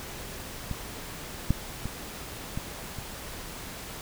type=clicks; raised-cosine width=5 ms; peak=-19 / -10 / -20 / -19 / -25 dBFS; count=5; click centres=0.713 / 1.506 / 1.856 / 2.575 / 2.987 s; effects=pink hiss -40 dBFS RMS until 4.01 s